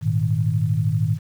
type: chord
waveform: sine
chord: Ab suspended second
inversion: none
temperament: equal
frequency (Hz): 103.83 / 116.54 / 155.56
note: Ab2 / Bb2 / Eb3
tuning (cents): 0 / 0 / 0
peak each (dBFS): -22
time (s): 0.01-1.19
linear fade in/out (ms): 50
effects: 8-bit